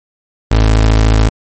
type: tone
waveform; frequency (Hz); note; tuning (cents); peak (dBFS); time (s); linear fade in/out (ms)
30% pulse; 54.1; A1; -29; -4; 0.51-1.29; 5
effects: MP3 32 kbps